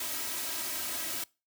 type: noise with comb filter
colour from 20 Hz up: white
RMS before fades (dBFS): -35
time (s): 0-1.24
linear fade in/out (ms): 5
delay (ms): 3.1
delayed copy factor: +0.8
effects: noise-tail reverb RT60 0.3 s tail -24 dB re dry + high-pass 80 Hz 12 dB/octave